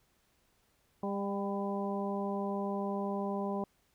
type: harmonic tone with a mistuned harmonic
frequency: 199.9 Hz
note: G3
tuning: 34 cents sharp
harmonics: 1 / 2 / 3 / 4 / 5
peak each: -35 / -38 / -40 / -41 / -42 dBFS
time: 1.03-3.64 s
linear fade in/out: 2 ms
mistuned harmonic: 4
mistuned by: -27 cents
effects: pink hiss -72 dBFS RMS until 3.94 s